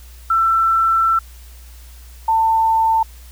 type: tone pair in turn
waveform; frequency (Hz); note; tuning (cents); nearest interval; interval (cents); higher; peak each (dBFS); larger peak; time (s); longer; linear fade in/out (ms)
sine; 1338 / 894.6; E6 / A5; +25 / +28; perfect fifth; 697; first; -12; neither; 0.3-1.19 / 2.28-3.03; first; 5
effects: added 60 Hz sine -37 dBFS peak until 3.31 s + white hiss -47 dBFS RMS until 3.31 s